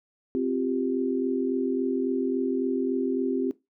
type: chord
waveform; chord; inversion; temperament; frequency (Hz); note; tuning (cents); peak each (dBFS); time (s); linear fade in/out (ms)
sine; C suspended fourth; none; just; 261.6 / 348.8 / 392.4; C4 / F4 / G4; 0 / -2 / +2; -26 / -30 / -29; 0.35-3.51; 0
effects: noise-tail reverb RT60 0.2 s tail -18 dB re dry